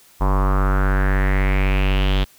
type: tone with low-pass filter sweep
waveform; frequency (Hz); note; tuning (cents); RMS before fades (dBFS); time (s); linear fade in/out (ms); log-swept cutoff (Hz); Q
square; 48.04; G1; -34; -17; 0.2-2.25; 20; 1000 to 3400; 4.8
effects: white hiss -51 dBFS RMS until 2.38 s